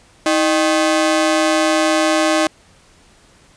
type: ring-modulated tone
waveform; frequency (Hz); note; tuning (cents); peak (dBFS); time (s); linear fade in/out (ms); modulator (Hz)
sawtooth; 466.2; A#4; 0; -6; 0.26-2.47; 2; 147
effects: pink hiss -50 dBFS RMS until 3.56 s + resampled to 22050 Hz